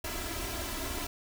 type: noise with comb filter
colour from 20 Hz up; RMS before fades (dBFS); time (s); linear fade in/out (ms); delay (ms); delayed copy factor
pink; -36; 0.04-1.07; 5; 3; +0.85
effects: none